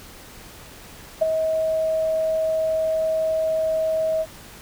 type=tone with ADSR envelope; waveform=sine; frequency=638 Hz; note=D#5; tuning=43 cents sharp; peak=-12 dBFS; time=1.21-4.26 s; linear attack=12 ms; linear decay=15 ms; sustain=-7 dB; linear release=51 ms; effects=pink hiss -43 dBFS RMS until 4.61 s